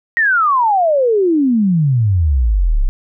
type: exponential sweep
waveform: sine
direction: down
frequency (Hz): 1903 to 30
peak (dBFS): -10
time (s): 0.17-2.89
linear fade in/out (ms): 0
effects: none